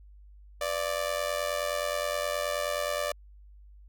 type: tone with amplitude modulation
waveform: sawtooth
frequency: 587.3 Hz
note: D5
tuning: in tune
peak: -21 dBFS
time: 0.61-3.12 s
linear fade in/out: 5 ms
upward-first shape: sine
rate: 89.5 Hz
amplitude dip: 80%
effects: added 50 Hz sine -49 dBFS peak until 3.88 s + Opus 48 kbps